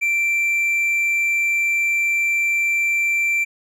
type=tone; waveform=triangle; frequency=2349 Hz; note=D7; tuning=in tune; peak=-15 dBFS; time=0.01-3.45 s; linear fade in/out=20 ms; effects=none